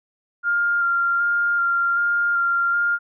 sine tone with vibrato, 1396.9 Hz, F6, in tune, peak -17 dBFS, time 0.43-2.99 s, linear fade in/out 50 ms, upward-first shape square, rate 1.3 Hz, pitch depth 12 cents each way, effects none

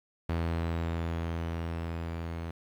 sawtooth tone with level ramp, 83.3 Hz, E2, 19 cents sharp, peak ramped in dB -24 to -31 dBFS, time 0.29-2.51 s, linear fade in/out 5 ms, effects low-pass 3000 Hz 12 dB/octave + 10-bit

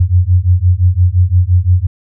sine beating tone pair, 87.31 / 93.11 Hz, F2 / F#2, 0 / +11 cents, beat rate 5.8 Hz, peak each -10 dBFS, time 0-1.87 s, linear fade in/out 10 ms, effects none

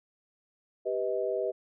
sine chord, G augmented, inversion none, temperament equal with one note detuned, 392 / 493.9 / 632.4 Hz, G4 / B4 / D#5, 0 / 0 / +28 cents, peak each -32 dBFS, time 0.85-1.52 s, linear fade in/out 20 ms, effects none

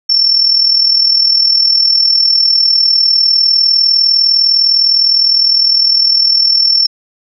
sine tone with amplitude modulation, 5410 Hz, E8, 44 cents sharp, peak -4 dBFS, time 0.09-6.87 s, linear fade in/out 10 ms, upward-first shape sine, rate 39.8 Hz, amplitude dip 60%, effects none

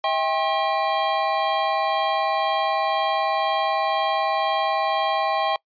square tone cluster, 644 / 796 / 1074 Hz, E5 / G5 / C6, -41 / +26 / +45 cents, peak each -26 / -24 / -26 dBFS, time 0.04-5.56 s, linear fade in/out 2 ms, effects noise-tail reverb RT60 0.1 s tail -24 dB re dry + resampled to 11025 Hz

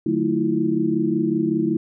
sine tone cluster, 150.1 / 185.1 / 221.5 / 320.8 / 346.1 Hz, D3 / F#3 / A3 / E4 / F4, +38 / +1 / +12 / -47 / -16 cents, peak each -29 / -28 / -24 / -21 / -25 dBFS, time 0.06-1.77 s, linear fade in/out 5 ms, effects none

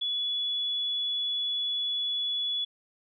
sine tone, 3410 Hz, G#7, 45 cents sharp, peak -27 dBFS, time 0.01-2.65 s, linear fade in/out 10 ms, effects none

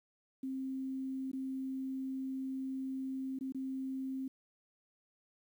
sine tone with dropouts, 264.7 Hz, C4, 20 cents sharp, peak -36 dBFS, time 0.43-4.28 s, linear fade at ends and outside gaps 5 ms, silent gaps 1.316-1.331 / 3.389-3.409 / 3.523-3.546 s, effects 11-bit

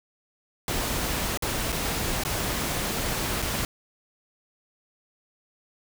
pink noise with dropouts, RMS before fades -28 dBFS, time 0.68-3.65 s, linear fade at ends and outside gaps 1 ms, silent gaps 1.374-1.423 / 1.721-1.726 / 2.236-2.25 / 3.42-3.424 s, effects none

